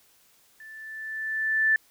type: tone with level ramp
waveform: sine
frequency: 1760 Hz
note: A6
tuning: in tune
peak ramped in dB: -43 to -17 dBFS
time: 0.6-1.76 s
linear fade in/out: 2 ms
effects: white hiss -61 dBFS RMS until 1.9 s